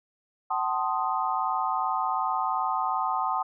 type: chord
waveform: sine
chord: F# diminished seventh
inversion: none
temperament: equal with one note detuned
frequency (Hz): 757.3 / 880 / 1046.5 / 1244.5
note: F#5 / A5 / C6 / Eb6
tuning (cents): +40 / 0 / 0 / 0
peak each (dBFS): -30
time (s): 0.5-3.43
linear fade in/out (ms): 10
effects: none